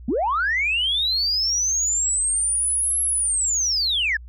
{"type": "linear two-way sweep", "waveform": "sine", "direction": "up then down", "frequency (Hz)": [195.1, 11240, 1632], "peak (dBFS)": -18, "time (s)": [0.08, 4.17], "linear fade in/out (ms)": 5, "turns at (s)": 3.02, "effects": ["tanh soft clip ceiling -14 dBFS", "added 60 Hz sine -37 dBFS peak until 4.28 s"]}